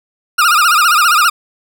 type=tone with vibrato; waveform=40% pulse; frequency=1312 Hz; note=E6; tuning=9 cents flat; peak=-7 dBFS; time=0.38-1.3 s; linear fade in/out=10 ms; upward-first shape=sine; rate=15 Hz; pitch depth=160 cents each way; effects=none